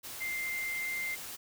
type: tone in noise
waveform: sine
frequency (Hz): 2093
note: C7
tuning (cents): 0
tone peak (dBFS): -33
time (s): 0.2-1.16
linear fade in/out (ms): 20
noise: white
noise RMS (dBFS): -43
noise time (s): 0.03-1.37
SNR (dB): +7
effects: none